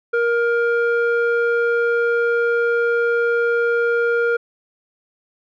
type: tone with low-pass filter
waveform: square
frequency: 470 Hz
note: A#4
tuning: 14 cents sharp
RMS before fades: -18 dBFS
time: 0.13-4.37 s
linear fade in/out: 10 ms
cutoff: 1400 Hz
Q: 2.2
effects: none